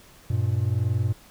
triangle tone pair together, 97.1 / 118.2 Hz, G2 / A#2, -16 / +24 cents, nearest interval minor third, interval 340 cents, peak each -22 dBFS, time 0.3-1.13 s, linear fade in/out 5 ms, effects pink hiss -52 dBFS RMS until 1.3 s

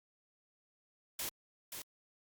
white noise with echo, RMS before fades -39 dBFS, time 1.19-1.29 s, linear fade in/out 2 ms, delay 530 ms, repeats 1, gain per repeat -6 dB, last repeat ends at 1.82 s, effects Opus 48 kbps

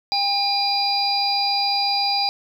harmonic tone with a mistuned harmonic, 806 Hz, G5, 48 cents sharp, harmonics 1 / 3 / 5 / 6, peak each -22 / -31 / -28 / -21 dBFS, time 0.12-2.29 s, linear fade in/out 0 ms, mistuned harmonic 5, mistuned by -20 cents, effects 8-bit

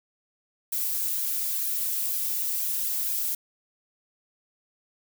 violet noise with flanger, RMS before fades -28 dBFS, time 0.72-3.35 s, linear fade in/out 5 ms, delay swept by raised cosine 1.2 to 5.5 ms, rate 2.1 Hz, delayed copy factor +0.8, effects none

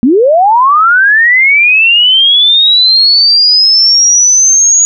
sine linear sweep, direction up, 220.5 to 6760 Hz, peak -3 dBFS, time 0.03-4.85 s, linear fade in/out 0 ms, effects none

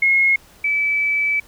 sine tone pair in turn, 2162 / 2304 Hz, C#7 / D7, -44 / -34 cents, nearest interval minor second, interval 110 cents, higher second, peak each -12 / -16 dBFS, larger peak first, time 0.02-0.36 / 0.64-1.4 s, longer second, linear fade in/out 5 ms, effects pink hiss -49 dBFS RMS until 1.47 s

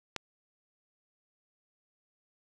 click, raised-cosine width 0.2 ms, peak -16 dBFS, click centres 0.163 s, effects none

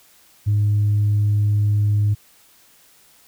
sine tone, 103.83 Hz, G#2, in tune, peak -13 dBFS, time 0.46-2.15 s, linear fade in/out 20 ms, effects tanh soft clip ceiling -12 dBFS + white hiss -53 dBFS RMS until 3.27 s

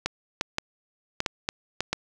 clicks, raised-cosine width 0.2 ms, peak -8 dBFS, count 8, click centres 0.06 / 0.411 / 0.584 / 1.204 / 1.262 / 1.489 / 1.806 / 1.93 s, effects none

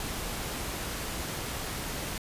pink noise, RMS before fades -35 dBFS, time 0-2.18 s, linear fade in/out 2 ms, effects resampled to 32000 Hz

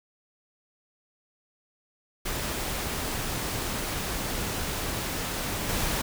pink noise with level steps, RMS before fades -31 / -28 dBFS, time 2.25-6.02 s, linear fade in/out 10 ms, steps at 5.69 s, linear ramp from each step 2 ms, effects none

